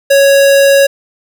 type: tone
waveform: square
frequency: 554.4 Hz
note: C#5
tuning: in tune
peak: -5 dBFS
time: 0.1-0.87 s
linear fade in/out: 10 ms
effects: none